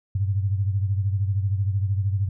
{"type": "beating tone pair", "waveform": "sine", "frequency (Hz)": [97, 110], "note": ["G2", "A2"], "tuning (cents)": [-18, 0], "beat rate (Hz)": 13, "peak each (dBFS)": [-21, -28], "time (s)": [0.15, 2.29], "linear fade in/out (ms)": 5, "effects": []}